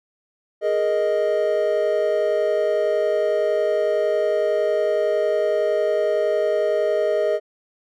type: chord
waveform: triangle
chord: Ab suspended second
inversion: none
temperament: equal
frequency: 415.3 / 466.2 / 622.3 Hz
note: Ab4 / Bb4 / Eb5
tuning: 0 / 0 / 0 cents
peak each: -21 / -23 / -18 dBFS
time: 0.61-7.4 s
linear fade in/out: 50 ms
effects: none